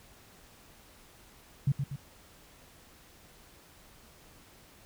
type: tone with echo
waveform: sine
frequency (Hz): 138.59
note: C#3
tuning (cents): 0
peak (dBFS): -22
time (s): 1.67-1.72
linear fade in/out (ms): 5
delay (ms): 120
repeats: 2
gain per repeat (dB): -6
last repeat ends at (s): 1.96
effects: pink hiss -57 dBFS RMS until 4.85 s